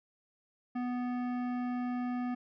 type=tone with hard clipping; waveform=sine; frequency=246.9 Hz; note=B3; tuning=in tune; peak=-34 dBFS; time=0.75-2.35 s; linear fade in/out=10 ms; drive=14 dB; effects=resampled to 11025 Hz